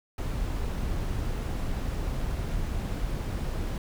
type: noise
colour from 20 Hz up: brown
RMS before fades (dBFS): -30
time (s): 0.18-3.78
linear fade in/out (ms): 2
effects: none